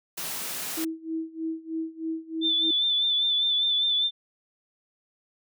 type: high-pass noise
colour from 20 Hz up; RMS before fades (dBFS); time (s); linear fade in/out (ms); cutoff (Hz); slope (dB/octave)
white; -33; 0.17-0.85; 10; 130; 24
type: tone with tremolo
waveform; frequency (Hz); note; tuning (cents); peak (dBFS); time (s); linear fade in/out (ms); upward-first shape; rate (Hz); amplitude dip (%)
sine; 323.1; E4; -35; -26; 0.77-2.71; 5; sine; 3.2; 90
type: tone with vibrato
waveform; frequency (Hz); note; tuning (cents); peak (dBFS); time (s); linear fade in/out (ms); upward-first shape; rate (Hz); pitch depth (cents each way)
sine; 3520; A7; 0; -21; 2.41-4.11; 50; sine; 5; 37
effects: none